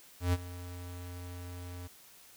square tone with ADSR envelope, 88.8 Hz, F2, 29 cents sharp, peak -25 dBFS, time 0.2-1.88 s, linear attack 130 ms, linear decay 38 ms, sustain -17 dB, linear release 15 ms, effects white hiss -57 dBFS RMS until 2.36 s

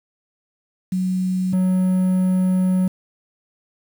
sine / triangle tone pair in turn, 185 / 185 Hz, F#3 / F#3, 0 / 0 cents, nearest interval unison, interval 0 cents, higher neither, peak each -18 / -13 dBFS, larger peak second, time 0.92-1.53 / 1.53-2.88 s, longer second, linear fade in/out 5 ms, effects 7-bit

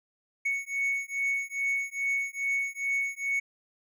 triangle beating tone pair, 2217 / 2219.4 Hz, C#7 / C#7, 0 / +2 cents, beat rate 2.4 Hz, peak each -29 dBFS, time 0.45-3.4 s, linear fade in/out 10 ms, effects none

